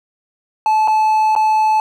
triangle tone with dropouts, 867 Hz, A5, 26 cents flat, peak -9 dBFS, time 0.66-1.8 s, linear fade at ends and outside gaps 1 ms, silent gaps 0.876-0.881 / 1.352-1.362 s, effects none

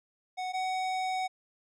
square tone pair in turn, 740 / 748.2 Hz, F#5 / F#5, 0 / +19 cents, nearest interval unison, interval 19 cents, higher second, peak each -33 / -30 dBFS, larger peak second, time 0.37-0.53 / 0.53-1.28 s, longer second, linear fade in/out 20 ms, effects low-pass 6000 Hz 12 dB/octave

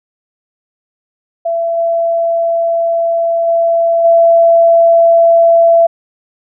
sine tone with level steps, 671 Hz, E5, 31 cents sharp, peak -12 / -10 / -8 / -4 dBFS, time 1.45-5.87 s, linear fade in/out 10 ms, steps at 1.77 / 3.47 / 4.04 s, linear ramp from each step 10 ms, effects none

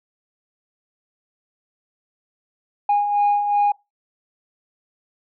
sine beating tone pair, 818 / 820.7 Hz, G#5 / G#5, -26 / -21 cents, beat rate 2.7 Hz, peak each -23 / -15 dBFS, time 2.89-3.72 s, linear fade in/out 5 ms, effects noise-tail reverb RT60 0.2 s tail -23 dB re dry + tanh soft clip ceiling -12 dBFS

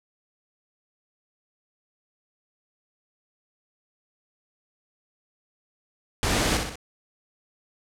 pink noise with echo, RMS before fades -24 dBFS, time 6.23-6.57 s, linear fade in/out 0 ms, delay 62 ms, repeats 3, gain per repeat -5 dB, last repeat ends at 6.756 s, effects low-pass 9000 Hz 12 dB/octave

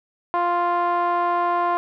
5% pulse tone with low-pass filter, 349.2 Hz, F4, in tune, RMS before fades -21 dBFS, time 0.34-1.77 s, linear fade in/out 0 ms, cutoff 920 Hz, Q 4.6, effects none

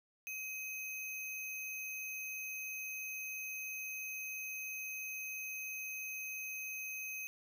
sine tone with sample-and-hold, 2537 Hz, D#7, 33 cents sharp, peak -40 dBFS, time 0.27-7.27 s, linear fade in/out 0 ms, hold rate 8820 Hz, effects none

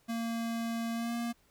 square tone with pitch glide, 230 to 235 Hz, A#3 to A#3, -23 to +14 cents, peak -33 dBFS, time 0.08-1.33 s, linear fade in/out 20 ms, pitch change +37 cents, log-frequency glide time 0.93-1.14 s, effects pink hiss -68 dBFS RMS until 1.5 s

